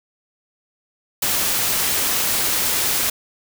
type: noise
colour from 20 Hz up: white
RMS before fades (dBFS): -20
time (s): 1.22-3.1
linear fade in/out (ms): 5
effects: none